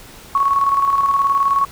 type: tone with tremolo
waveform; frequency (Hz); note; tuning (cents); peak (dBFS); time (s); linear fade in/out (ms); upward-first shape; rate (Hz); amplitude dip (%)
sine; 1108.7; C#6; 0; -11; 0.35-1.65; 2; square; 19; 45
effects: pink hiss -40 dBFS RMS until 1.71 s